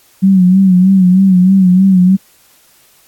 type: tone with vibrato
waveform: sine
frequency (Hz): 187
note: F#3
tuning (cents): +19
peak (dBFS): -4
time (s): 0.22-2.17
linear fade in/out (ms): 20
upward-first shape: sine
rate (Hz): 3.2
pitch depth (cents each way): 68
effects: white hiss -48 dBFS RMS until 3.07 s + AAC 64 kbps